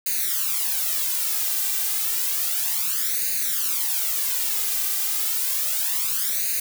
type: noise with flanger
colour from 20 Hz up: blue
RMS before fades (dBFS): -24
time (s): 0.06-6.6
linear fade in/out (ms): 5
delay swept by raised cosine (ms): 0.45 to 2.55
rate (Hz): 0.31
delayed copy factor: +0.85
effects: none